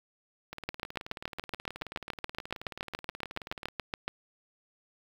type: two click trains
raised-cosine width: 0.3 ms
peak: -16 / -24 dBFS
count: 25 / 60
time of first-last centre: 0.69-4.08 / 0.53-3.685 s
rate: 7.08 / 18.7 Hz
effects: 7-bit